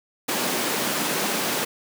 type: high-pass noise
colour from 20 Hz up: pink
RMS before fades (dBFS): -25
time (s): 0.28-1.65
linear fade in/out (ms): 10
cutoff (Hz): 190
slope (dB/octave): 24
effects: none